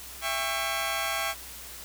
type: chord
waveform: 15% pulse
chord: C# diminished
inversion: first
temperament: just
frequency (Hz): 665.2 / 798.3 / 1108.7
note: E5 / G5 / C#6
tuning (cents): +16 / +31 / 0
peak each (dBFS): -26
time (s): 0.21-1.35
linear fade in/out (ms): 50
effects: added 60 Hz sine -51 dBFS peak until 1.84 s + white hiss -43 dBFS RMS until 1.84 s